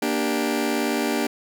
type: chord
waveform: sawtooth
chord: G minor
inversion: first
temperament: just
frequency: 235.2 / 294 / 392 Hz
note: Bb3 / D4 / G4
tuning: +16 / +2 / 0 cents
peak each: -22 / -21 / -23 dBFS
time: 0.02-1.27 s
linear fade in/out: 5 ms
effects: none